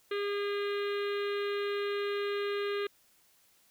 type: harmonic tone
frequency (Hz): 406.2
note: G#4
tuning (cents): -38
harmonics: 1 / 3 / 4 / 5 / 6 / 7 / 8 / 9 / 10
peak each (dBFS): -31 / -41 / -43 / -45 / -47 / -48 / -49 / -50 / -51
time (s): 0.11-2.87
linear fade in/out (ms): 5
effects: white hiss -66 dBFS RMS until 3.7 s